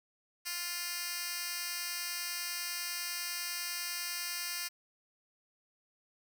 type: tone with high-pass filter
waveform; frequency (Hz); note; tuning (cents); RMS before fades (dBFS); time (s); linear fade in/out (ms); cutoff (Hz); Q
10% pulse; 350; F4; +4; -38; 0.45-4.69; 20; 3300; 0.78
effects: none